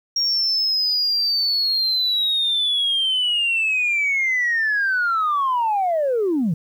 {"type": "linear sweep", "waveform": "sine", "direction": "down", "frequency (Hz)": [5600, 146.3], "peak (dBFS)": -16, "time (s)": [0.16, 6.54], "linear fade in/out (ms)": 5, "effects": ["tanh soft clip ceiling -14 dBFS", "9-bit"]}